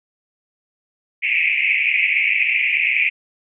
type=band-pass noise; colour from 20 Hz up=white; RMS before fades=-18 dBFS; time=1.22-3.1 s; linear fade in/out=20 ms; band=2100 to 2600 Hz; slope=96 dB/octave; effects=none